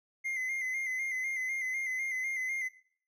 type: tone with vibrato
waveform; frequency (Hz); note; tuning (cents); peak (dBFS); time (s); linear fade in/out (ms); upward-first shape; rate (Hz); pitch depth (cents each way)
triangle; 2075; C7; -15; -30; 0.24-2.69; 20; square; 4; 37
effects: noise-tail reverb RT60 0.5 s tail -17 dB re dry